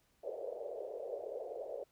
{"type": "band-pass noise", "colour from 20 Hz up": "white", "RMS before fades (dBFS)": -43, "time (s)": [0.23, 1.84], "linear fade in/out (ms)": 10, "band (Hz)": [440, 600], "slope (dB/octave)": 48, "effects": ["pink hiss -74 dBFS RMS until 1.91 s"]}